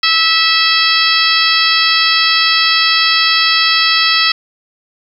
harmonic tone with a mistuned harmonic, 653 Hz, E5, 17 cents flat, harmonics 2 / 3 / 4 / 5 / 6 / 7 / 8, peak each -17 / -17 / -17 / -17 / -17 / -17 / -17 dBFS, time 0.03-4.32 s, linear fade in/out 5 ms, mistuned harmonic 6, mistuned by +31 cents, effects 7-bit

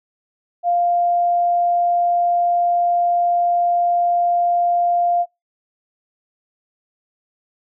sine tone, 698.5 Hz, F5, in tune, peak -14 dBFS, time 0.63-5.26 s, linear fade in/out 50 ms, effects noise-tail reverb RT60 0.2 s tail -24 dB re dry

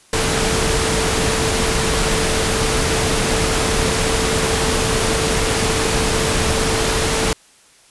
sine tone in noise, 444.6 Hz, A4, 18 cents sharp, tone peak -23 dBFS, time 0.13-7.33 s, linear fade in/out 2 ms, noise pink, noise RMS -18 dBFS, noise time 0.13-7.33 s, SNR -8 dB, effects white hiss -50 dBFS RMS until 7.9 s + resampled to 24000 Hz

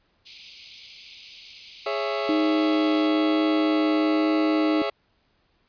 white high-pass noise, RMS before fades -38 dBFS, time 0.25-3.08 s, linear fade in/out 20 ms, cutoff 2200 Hz, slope 96 dB/octave
sawtooth chord, C# minor, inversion second, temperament just, 415.8 / 554.4 / 665.2 Hz, G#4 / C#5 / E5, +2 / 0 / +16 cents, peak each -25 dBFS, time 1.86-4.9 s, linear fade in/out 5 ms
sine tone with vibrato, 311.1 Hz, D#4, in tune, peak -20 dBFS, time 2.29-4.82 s, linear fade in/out 2 ms, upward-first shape triangle, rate 1.1 Hz, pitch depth 9 cents each way
effects pink hiss -67 dBFS RMS until 5.68 s + resampled to 11025 Hz

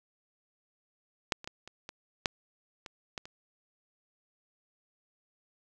clicks, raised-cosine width 0.2 ms, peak -9 / -27 / -21 / -28 / -24 / -9 / -25 / -19 / -28 dBFS, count 9, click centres 1.322 / 1.444 / 1.475 / 1.676 / 1.891 / 2.258 / 2.862 / 3.178 / 3.255 s, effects none

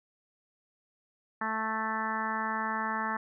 harmonic tone, 220 Hz, A3, in tune, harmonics 1 / 2 / 3 / 4 / 5 / 6 / 7 / 8 / 9, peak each -38 / -46 / -44 / -35 / -36 / -37 / -42 / -36 / -47 dBFS, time 1.41-3.17 s, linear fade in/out 5 ms, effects none

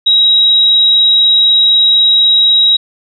sine tone, 3831 Hz, A#7, 47 cents sharp, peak -5 dBFS, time 0.06-2.77 s, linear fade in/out 10 ms, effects none

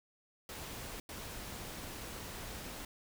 pink noise bursts at uneven times, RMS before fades -45 dBFS, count 2, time 0.49-1 / 1.09-2.85 s, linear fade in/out 2 ms, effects none

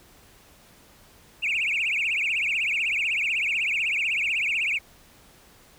sine tone with vibrato, 2472 Hz, D#7, 12 cents flat, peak -21 dBFS, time 1.42-4.79 s, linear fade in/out 20 ms, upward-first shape triangle, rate 16 Hz, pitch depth 250 cents each way, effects tanh soft clip ceiling -19 dBFS + pink hiss -54 dBFS RMS until 5.78 s

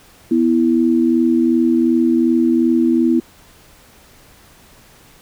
sine tone pair together, 246.9 / 329.6 Hz, B3 / E4, 0 / 0 cents, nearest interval perfect fourth, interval 500 cents, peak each -14 dBFS, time 0.31-3.2 s, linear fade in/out 5 ms, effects pink hiss -47 dBFS RMS until 5.21 s

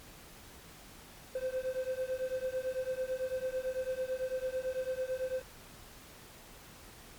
triangle beating tone pair, 512 / 521 Hz, C5 / C5, -38 / -7 cents, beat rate 9 Hz, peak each -34 / -34 dBFS, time 1.35-5.42 s, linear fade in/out 5 ms, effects pink hiss -53 dBFS RMS until 7.18 s + MP3 96 kbps

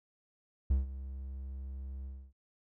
triangle tone with ADSR envelope, 66.6 Hz, C2, 31 cents sharp, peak -21 dBFS, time 0.7-2.33 s, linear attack 8 ms, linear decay 150 ms, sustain -16 dB, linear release 280 ms, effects none

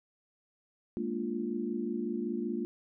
sine chord, Bb dominant seventh, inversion third, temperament equal, 207.7 / 233.1 / 293.7 / 349.2 Hz, Ab3 / Bb3 / D4 / F4, 0 / 0 / 0 / 0 cents, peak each -38 / -35 / -40 / -36 dBFS, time 0.97-2.65 s, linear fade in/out 0 ms, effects none

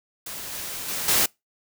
white noise with level steps, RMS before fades -35 / -33 / -29 / -20 dBFS, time 0.26-1.26 s, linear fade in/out 5 ms, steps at 0.52 / 0.88 / 1.08 s, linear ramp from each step 5 ms, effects noise-tail reverb RT60 0.2 s tail -25 dB re dry

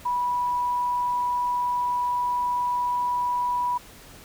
sine tone, 980 Hz, B5, 14 cents flat, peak -22 dBFS, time 0.05-3.78 s, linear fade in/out 10 ms, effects pink hiss -47 dBFS RMS until 4.24 s

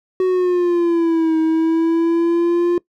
triangle exponential two-way sweep, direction down then up, 373.6 to 318.6 to 350.3 Hz, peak -11 dBFS, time 0.2-2.78 s, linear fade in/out 2 ms, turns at 1.38 s, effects noise-tail reverb RT60 0.1 s tail -21 dB re dry

